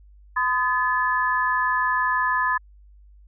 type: tone cluster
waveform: sine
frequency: 1017 / 1243 / 1723 Hz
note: C6 / D#6 / A6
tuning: -50 / -2 / -37 cents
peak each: -22 / -28 / -23 dBFS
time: 0.36-2.58 s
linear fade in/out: 10 ms
effects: added 50 Hz sine -47 dBFS peak until 3.27 s